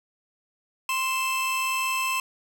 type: tone pair together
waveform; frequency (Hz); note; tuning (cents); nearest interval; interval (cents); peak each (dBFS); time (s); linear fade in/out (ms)
45% pulse; 1046.5 / 2637; C6 / E7; 0 / 0; octave + major third; 1600; -27; 0.89-2.2; 2
effects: none